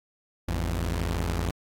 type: tone pair together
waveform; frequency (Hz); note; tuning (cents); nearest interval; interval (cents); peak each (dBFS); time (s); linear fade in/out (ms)
sawtooth; 53.14 / 84.9; G#1 / F2; +40 / -48; minor sixth; 812; -25; 0.48-1.51; 5
effects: AAC 48 kbps